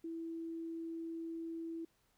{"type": "tone", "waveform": "sine", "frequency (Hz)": 329.6, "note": "E4", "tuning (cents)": 0, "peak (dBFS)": -40, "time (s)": [0.04, 1.85], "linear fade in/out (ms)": 5, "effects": ["pink hiss -75 dBFS RMS until 2.17 s"]}